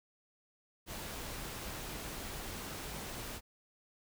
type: noise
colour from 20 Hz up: pink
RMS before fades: -43 dBFS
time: 0.86-3.41 s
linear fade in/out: 50 ms
effects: none